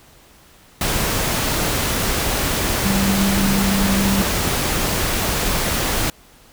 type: tone in noise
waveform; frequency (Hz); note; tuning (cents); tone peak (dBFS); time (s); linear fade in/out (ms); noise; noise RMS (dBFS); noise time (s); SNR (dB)
sine; 196; G3; 0; -17; 2.85-4.22; 2; pink; -20; 0.81-6.1; 0
effects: pink hiss -49 dBFS RMS until 6.52 s